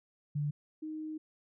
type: tone pair in turn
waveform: sine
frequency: 146.83 / 311.1 Hz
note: D3 / D#4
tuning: 0 / 0 cents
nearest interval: octave + minor second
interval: 1300 cents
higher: second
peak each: -30 / -37 dBFS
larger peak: first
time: 0.35-0.51 / 0.82-1.18 s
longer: second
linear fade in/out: 10 ms
effects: none